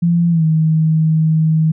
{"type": "tone with pitch glide", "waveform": "sine", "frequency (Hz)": [170.8, 158.44], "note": ["F3", "D#3"], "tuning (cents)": [-38, 32], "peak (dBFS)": -10, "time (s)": [0.02, 1.72], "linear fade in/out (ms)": 10, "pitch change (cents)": -130, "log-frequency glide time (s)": [0.3, 0.44], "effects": []}